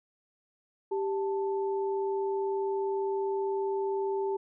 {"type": "tone pair together", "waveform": "sine", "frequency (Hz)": [392.4, 881], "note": ["G4", "A5"], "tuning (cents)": [2, 2], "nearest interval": "octave + major second", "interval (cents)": 1400, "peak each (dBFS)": [-28, -36], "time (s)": [0.91, 4.37], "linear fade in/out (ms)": 10, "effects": []}